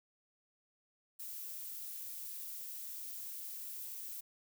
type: noise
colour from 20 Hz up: violet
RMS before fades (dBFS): -45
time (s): 1.19-4.21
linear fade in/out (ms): 10
effects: none